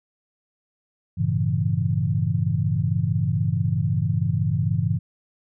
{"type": "chord", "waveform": "sine", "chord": "G diminished seventh", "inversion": "none", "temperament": "equal with one note detuned", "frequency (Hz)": [98, 114.01, 138.59, 164.81], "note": ["G2", "Bb2", "Db3", "Fb3"], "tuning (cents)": [0, -38, 0, 0], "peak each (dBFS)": -25, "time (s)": [1.17, 4.99], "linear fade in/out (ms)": 20, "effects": []}